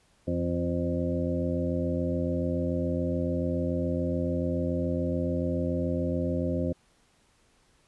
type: harmonic tone with a mistuned harmonic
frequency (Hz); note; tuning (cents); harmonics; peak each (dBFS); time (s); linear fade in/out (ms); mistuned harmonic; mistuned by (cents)
87; F2; -6; 1 / 2 / 3 / 4 / 6 / 7; -32 / -32 / -31 / -35 / -33 / -37; 0.27-6.73; 10; 2; -41
effects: pink hiss -65 dBFS RMS until 7.87 s + resampled to 24000 Hz